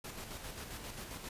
pink noise with tremolo, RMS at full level -44 dBFS, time 0.04-1.29 s, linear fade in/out 5 ms, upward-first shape square, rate 7.5 Hz, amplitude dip 40%, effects resampled to 32000 Hz

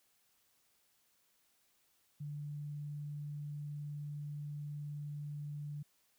sine tone, 146.83 Hz, D3, in tune, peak -40 dBFS, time 2.2-5.83 s, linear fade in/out 10 ms, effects white hiss -74 dBFS RMS until 6.18 s

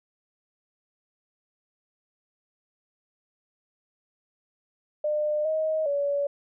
sine tone with pitch steps, 602 / 629 / 569 Hz, D5 / D#5 / C#5, +43 / +19 / +45 cents, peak -23 dBFS, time 5.04-6.27 s, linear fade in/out 5 ms, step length 410 ms, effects none

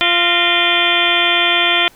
harmonic tone with a mistuned harmonic, 346.9 Hz, F4, 12 cents flat, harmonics 1 / 2 / 3 / 4 / 5 / 6 / 7 / 8 / 9 / 10, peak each -24 / -21 / -25 / -21 / -22 / -22 / -18 / -28 / -17 / -19 dBFS, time 0.01-1.88 s, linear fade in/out 0 ms, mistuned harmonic 5, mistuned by +94 cents, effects pink hiss -47 dBFS RMS until 1.95 s

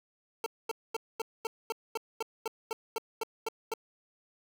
25% pulse tone bursts, 449.4 Hz, A4, 37 cents sharp, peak -27 dBFS, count 14, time 0.44-3.738 s, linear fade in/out 2 ms, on 22 ms, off 230 ms, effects none

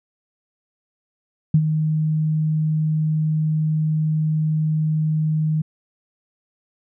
sine tone with ADSR envelope, 155.56 Hz, D#3, in tune, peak -9 dBFS, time 1.54-5.62 s, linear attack 5 ms, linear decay 63 ms, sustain -8 dB, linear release 9 ms, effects none

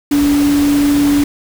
sine tone in noise, 287.7 Hz, D4, 36 cents flat, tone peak -9 dBFS, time 0.11-1.24 s, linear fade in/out 5 ms, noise pink, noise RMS -23 dBFS, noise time 0.11-1.24 s, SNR +11 dB, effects none

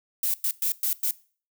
violet noise bursts at uneven times, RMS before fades -25 dBFS, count 5, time 0.23-0.34 / 0.44-0.51 / 0.62-0.72 / 0.83-0.93 / 1.03-1.11 s, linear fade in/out 2 ms, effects noise-tail reverb RT60 0.4 s tail -20 dB re dry

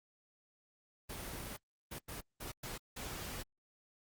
pink noise bursts at uneven times, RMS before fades -44 dBFS, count 6, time 1.09-1.57 / 1.91-1.99 / 2.08-2.21 / 2.4-2.52 / 2.63-2.78 / 2.96-3.43 s, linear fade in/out 10 ms, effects Opus 24 kbps

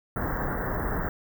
pink band-stop noise, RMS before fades -29 dBFS, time 0.16-1.09 s, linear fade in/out 2 ms, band 1900 to 16000 Hz, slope 96 dB/octave, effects none

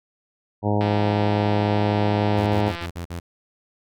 harmonic tone, 103.83 Hz, G#2, in tune, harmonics 1 / 2 / 3 / 4 / 5 / 6 / 7 / 8 / 9, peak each -22 / -25 / -27 / -28 / -29 / -30 / -30 / -31 / -32 dBFS, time 0.62-2.73 s, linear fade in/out 50 ms
click train, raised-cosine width 0.3 ms, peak -16 dBFS, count 351, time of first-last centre 0.81-2.857 s, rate 171 Hz
sawtooth tone bursts, 86 Hz, F2, 26 cents flat, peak -25 dBFS, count 6, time 2.37-3.2 s, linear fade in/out 10 ms, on 100 ms, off 46 ms
effects none

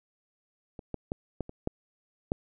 clicks, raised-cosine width 2 ms, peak -28 / -20 / -18 / -18 / -28 / -15 / -14 dBFS, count 7, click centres 0.792 / 0.943 / 1.119 / 1.407 / 1.494 / 1.674 / 2.319 s, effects none

